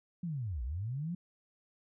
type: linear two-way sweep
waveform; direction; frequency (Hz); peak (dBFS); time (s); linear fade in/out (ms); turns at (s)
sine; down then up; 181.9 to 54.8 to 181.9; -34; 0.23-1.15; 5; 0.63
effects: none